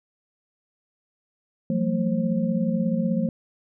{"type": "tone cluster", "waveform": "sine", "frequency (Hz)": [173.1, 189.3, 224.6, 531], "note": ["F3", "F#3", "A3", "C5"], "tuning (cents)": [-15, 40, 36, 25], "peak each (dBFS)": [-26, -27, -24, -31], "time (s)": [1.7, 3.29], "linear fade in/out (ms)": 2, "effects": []}